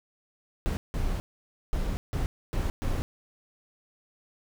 brown noise bursts at uneven times, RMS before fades -28 dBFS, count 6, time 0.66-0.77 / 0.94-1.2 / 1.73-1.97 / 2.13-2.26 / 2.53-2.7 / 2.82-3.02 s, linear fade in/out 0 ms, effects none

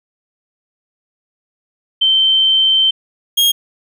sine / 40% pulse tone pair in turn, 3108 / 3257 Hz, G7 / G#7, -16 / -34 cents, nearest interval minor second, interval 82 cents, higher second, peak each -9 dBFS, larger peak neither, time 2.01-2.91 / 3.37-3.52 s, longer first, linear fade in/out 10 ms, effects none

